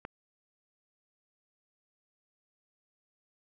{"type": "click", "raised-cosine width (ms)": 0.5, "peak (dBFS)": -23, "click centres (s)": 0.051, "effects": []}